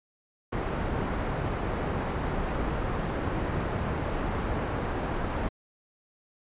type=low-pass noise; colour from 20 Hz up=pink; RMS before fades=-30 dBFS; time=0.52-5.49 s; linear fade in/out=10 ms; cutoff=1400 Hz; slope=12 dB/octave; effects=resampled to 8000 Hz